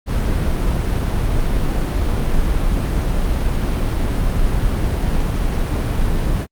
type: noise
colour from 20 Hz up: brown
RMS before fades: -17 dBFS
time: 0.06-6.47 s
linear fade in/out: 50 ms
effects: Opus 48 kbps